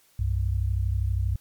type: tone pair together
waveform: sine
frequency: 63.77 / 96.3 Hz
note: C2 / G2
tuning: -44 / -30 cents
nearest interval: perfect fifth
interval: 714 cents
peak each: -25 dBFS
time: 0.19-1.36 s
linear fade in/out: 5 ms
effects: white hiss -61 dBFS RMS until 1.4 s + MP3 96 kbps